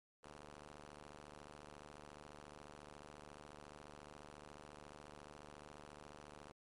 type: ring-modulated tone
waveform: 5% pulse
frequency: 74.2 Hz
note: D2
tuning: 18 cents sharp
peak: -40 dBFS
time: 0.23-6.52 s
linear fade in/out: 5 ms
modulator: 471 Hz
effects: MP3 48 kbps